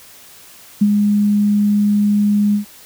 sine tone with ADSR envelope, 206.3 Hz, G#3, 11 cents flat, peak -7 dBFS, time 0.81-2.65 s, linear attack 10 ms, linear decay 49 ms, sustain -4 dB, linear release 110 ms, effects white hiss -42 dBFS RMS until 2.85 s

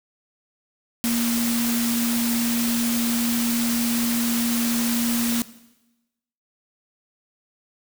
sine tone in noise, 235.2 Hz, A#3, 16 cents sharp, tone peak -21 dBFS, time 1.04-5.42 s, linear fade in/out 0 ms, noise white, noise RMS -27 dBFS, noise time 1.04-5.42 s, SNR +3 dB, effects noise-tail reverb RT60 1.0 s tail -17 dB re dry

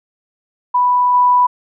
sine tone with level steps, 987.8 Hz, B5, in tune, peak -10 / -8 dBFS, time 0.74-1.47 s, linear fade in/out 10 ms, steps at 1.13 s, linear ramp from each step 20 ms, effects none

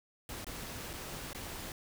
pink noise with dropouts, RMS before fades -43 dBFS, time 0.29-1.72 s, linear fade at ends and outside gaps 1 ms, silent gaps 0.445-0.467 / 0.932-0.936 / 1.331-1.348 s, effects none

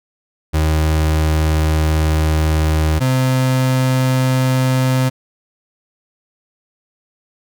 35% pulse tone pair in turn, 78.1 / 129.62 Hz, D#2 / C3, +7 / -16 cents, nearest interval major sixth, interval 877 cents, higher second, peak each -11 dBFS, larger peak neither, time 0.53-3 / 3-5.1 s, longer first, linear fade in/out 20 ms, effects none

